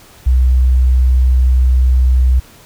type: tone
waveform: sine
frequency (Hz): 63.4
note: B1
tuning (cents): +46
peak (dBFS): -7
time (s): 0.26-2.4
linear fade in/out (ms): 10
effects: pink hiss -42 dBFS RMS until 2.65 s